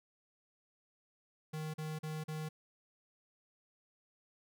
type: tone bursts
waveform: square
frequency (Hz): 155.56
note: D#3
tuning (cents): 0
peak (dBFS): -39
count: 4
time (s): 1.53-2.49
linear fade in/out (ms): 10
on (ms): 210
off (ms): 40
effects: none